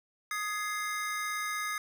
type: chord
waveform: square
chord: Ab major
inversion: second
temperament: equal with one note detuned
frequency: 1244.5 / 1680.5 / 2093 Hz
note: Eb6 / Ab6 / C7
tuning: 0 / +20 / 0 cents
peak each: -36 / -40 / -37 dBFS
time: 0.31-1.78 s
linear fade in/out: 2 ms
effects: none